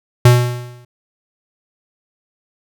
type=tone with exponential decay; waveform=square; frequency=122.3 Hz; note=B2; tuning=16 cents flat; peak=-4 dBFS; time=0.25-0.85 s; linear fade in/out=5 ms; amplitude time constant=130 ms; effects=none